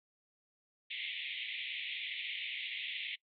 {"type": "band-pass noise", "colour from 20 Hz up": "pink", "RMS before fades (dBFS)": -41, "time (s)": [0.9, 3.16], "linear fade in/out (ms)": 10, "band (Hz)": [2000, 3700], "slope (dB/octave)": 96, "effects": ["noise-tail reverb RT60 0.1 s tail -23 dB re dry"]}